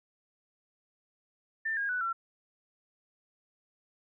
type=tone with pitch steps; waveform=sine; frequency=1787 / 1629.2 / 1485.4 / 1354.3 Hz; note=A6 / G#6 / F#6 / E6; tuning=+26 / -34 / +6 / +46 cents; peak=-29 dBFS; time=1.65-2.13 s; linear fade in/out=10 ms; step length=120 ms; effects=none